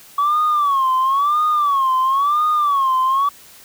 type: tone with vibrato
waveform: sine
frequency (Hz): 1128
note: C#6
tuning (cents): +30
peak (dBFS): -12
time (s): 0.18-3.29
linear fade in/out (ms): 5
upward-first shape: sine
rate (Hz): 0.98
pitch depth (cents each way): 150
effects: tanh soft clip ceiling -11 dBFS + white hiss -44 dBFS RMS until 3.64 s